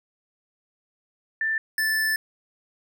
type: tone pair in turn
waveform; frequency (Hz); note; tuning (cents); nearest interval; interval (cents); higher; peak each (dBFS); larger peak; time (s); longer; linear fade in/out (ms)
sine / square; 1775 / 1756.6; A6 / A6; +15 / -3; unison; 18; first; -22; neither; 1.41-1.58 / 1.78-2.16; second; 2
effects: none